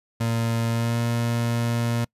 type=tone with pitch glide; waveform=30% pulse; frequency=115.3 to 117.59 Hz; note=A#2 to A#2; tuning=-19 to +16 cents; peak=-19 dBFS; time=0.2-2.05 s; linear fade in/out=10 ms; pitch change=+35 cents; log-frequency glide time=0.69-1 s; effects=noise-tail reverb RT60 0.1 s tail -26 dB re dry + resampled to 32000 Hz